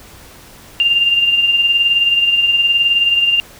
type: tone with tremolo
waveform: sine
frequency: 2794 Hz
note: F7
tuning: in tune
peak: -8 dBFS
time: 0.8-3.4 s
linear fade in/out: 0 ms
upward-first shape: sine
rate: 19 Hz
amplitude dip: 50%
effects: pink hiss -40 dBFS RMS until 3.59 s